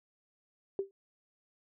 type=tone with exponential decay; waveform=sine; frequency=392 Hz; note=G4; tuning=in tune; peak=-26 dBFS; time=0.79-0.91 s; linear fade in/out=1 ms; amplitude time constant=25 ms; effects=none